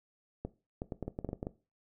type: clicks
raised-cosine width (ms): 2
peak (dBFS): -23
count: 11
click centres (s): 0.45 / 0.819 / 0.922 / 1.027 / 1.08 / 1.189 / 1.247 / 1.29 / 1.331 / 1.429 / 1.469
effects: noise-tail reverb RT60 0.3 s tail -17 dB re dry